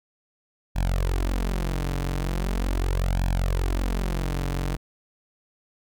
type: tone with flanger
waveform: sawtooth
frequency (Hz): 45.2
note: F#1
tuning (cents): -40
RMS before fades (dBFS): -25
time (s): 0.75-4.77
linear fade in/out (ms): 20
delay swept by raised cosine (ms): 1.2 to 6.9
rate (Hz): 0.4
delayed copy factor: +0.95
effects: none